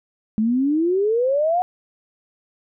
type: exponential sweep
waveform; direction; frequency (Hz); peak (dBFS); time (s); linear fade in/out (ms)
sine; up; 210.8 to 740; -16; 0.38-1.62; 0
effects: none